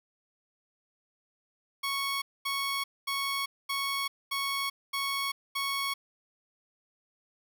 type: tone bursts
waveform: 15% pulse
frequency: 1107 Hz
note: C#6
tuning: 3 cents flat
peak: -23 dBFS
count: 7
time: 1.83-5.94 s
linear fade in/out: 10 ms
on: 390 ms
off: 230 ms
effects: none